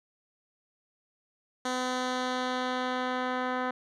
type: tone with low-pass filter sweep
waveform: 10% pulse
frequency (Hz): 253.4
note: B3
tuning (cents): +45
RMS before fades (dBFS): -31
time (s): 1.65-3.71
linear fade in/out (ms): 5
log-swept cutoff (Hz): 6800 to 2000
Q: 1.1
effects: none